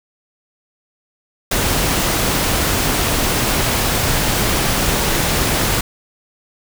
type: noise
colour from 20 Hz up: pink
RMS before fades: -17 dBFS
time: 1.51-5.81 s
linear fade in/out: 5 ms
effects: none

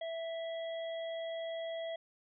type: harmonic tone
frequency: 659.3 Hz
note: E5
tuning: in tune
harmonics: 1 / 3 / 5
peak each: -37 / -50 / -49 dBFS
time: 0.01-1.96 s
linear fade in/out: 5 ms
effects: none

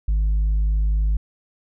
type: tone with tanh clipping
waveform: triangle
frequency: 51.91 Hz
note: G#1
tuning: in tune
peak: -17 dBFS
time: 0.08-1.17 s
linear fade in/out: 5 ms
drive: 7 dB
effects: none

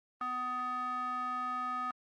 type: tone with band-pass filter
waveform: square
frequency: 250.4 Hz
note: B3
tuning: 24 cents sharp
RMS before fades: -36 dBFS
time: 0.21-1.91 s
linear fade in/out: 2 ms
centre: 1200 Hz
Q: 5.5
effects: Opus 32 kbps

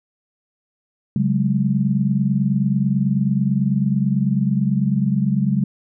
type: chord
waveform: sine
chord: C# suspended fourth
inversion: none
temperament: equal with one note detuned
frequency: 138.59 / 187.8 / 207.7 Hz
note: C#3 / F#3 / G#3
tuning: 0 / +26 / 0 cents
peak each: -20 dBFS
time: 1.16-5.64 s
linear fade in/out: 2 ms
effects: none

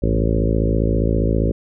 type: harmonic tone with a mistuned harmonic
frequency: 55 Hz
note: A1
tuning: in tune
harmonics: 1 / 2 / 3 / 4 / 5 / 6 / 7 / 8 / 9 / 10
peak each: -19 / -22 / -24 / -25 / -26 / -27 / -27 / -28 / -29 / -29 dBFS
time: 0.02-1.52 s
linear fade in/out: 10 ms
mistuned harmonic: 2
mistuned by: -60 cents
effects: none

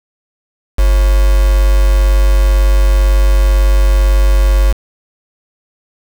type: tone with quantisation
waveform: sine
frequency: 49 Hz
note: G1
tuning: in tune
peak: -6 dBFS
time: 0.78-4.73 s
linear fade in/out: 10 ms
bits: 3
effects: none

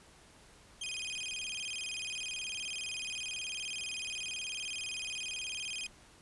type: tone with vibrato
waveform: sawtooth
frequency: 2810 Hz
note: F7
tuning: 10 cents sharp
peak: -34 dBFS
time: 0.81-5.87 s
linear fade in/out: 5 ms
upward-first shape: square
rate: 19 Hz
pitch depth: 210 cents each way
effects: pink hiss -59 dBFS RMS until 6.21 s + resampled to 24000 Hz

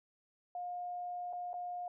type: tone with dropouts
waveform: sine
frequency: 712 Hz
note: F5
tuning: 33 cents sharp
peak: -38 dBFS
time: 0.55-1.88 s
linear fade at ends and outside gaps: 2 ms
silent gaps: 1.328-1.332 / 1.532-1.54 s
effects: none

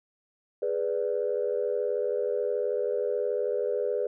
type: chord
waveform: sine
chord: G# diminished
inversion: none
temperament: equal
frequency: 415.3 / 493.9 / 587.3 Hz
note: G#4 / B4 / D5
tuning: 0 / 0 / 0 cents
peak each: -29 / -28 / -32 dBFS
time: 0.62-4.07 s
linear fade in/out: 5 ms
effects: tanh soft clip ceiling -17 dBFS

